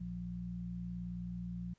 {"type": "harmonic tone", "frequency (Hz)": 58.9, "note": "A#1", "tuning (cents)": 19, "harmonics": [1, 2, 3], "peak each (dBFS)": [-47, -48, -40], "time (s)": [0, 1.74], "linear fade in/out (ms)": 10, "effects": ["pink hiss -75 dBFS RMS until 1.78 s", "resampled to 16000 Hz"]}